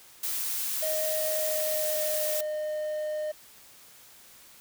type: noise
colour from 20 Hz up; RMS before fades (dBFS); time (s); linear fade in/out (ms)
blue; -31; 0.23-2.41; 5
type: tone with pitch glide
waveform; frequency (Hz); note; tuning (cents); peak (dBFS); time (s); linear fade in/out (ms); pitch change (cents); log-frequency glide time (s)
triangle; 624 to 610.8; D#5 to D#5; +5 to -32; -27; 0.82-3.32; 10; -37; 1.23-2.47
effects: white hiss -53 dBFS RMS until 4.6 s